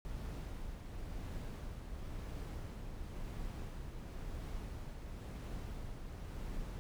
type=noise with tremolo; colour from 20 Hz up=brown; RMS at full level=-42 dBFS; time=0.05-6.79 s; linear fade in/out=0 ms; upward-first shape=triangle; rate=0.96 Hz; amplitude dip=40%; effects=none